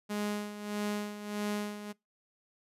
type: tone with tremolo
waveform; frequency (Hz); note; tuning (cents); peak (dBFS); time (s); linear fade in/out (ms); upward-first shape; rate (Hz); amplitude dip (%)
sawtooth; 207.7; G#3; 0; -27; 0.09-1.93; 20; sine; 1.6; 70
effects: noise-tail reverb RT60 0.2 s tail -24 dB re dry + resampled to 32000 Hz